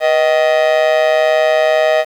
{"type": "tone with amplitude modulation", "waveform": "45% pulse", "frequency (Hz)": 627, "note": "D#5", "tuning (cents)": 13, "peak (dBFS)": -6, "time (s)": [0, 2.05], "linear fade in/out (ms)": 50, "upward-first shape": "sine", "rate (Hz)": 142, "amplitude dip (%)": 80, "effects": ["low-pass 3000 Hz 12 dB/octave", "7-bit"]}